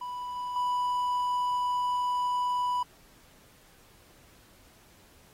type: tone with level steps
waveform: triangle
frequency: 987.8 Hz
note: B5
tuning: in tune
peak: -32 / -30 / -24 dBFS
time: 0.01-2.83 s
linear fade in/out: 5 ms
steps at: 0.36 / 0.56 s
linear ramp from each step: 2 ms
effects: pink hiss -59 dBFS RMS until 5.33 s + AAC 48 kbps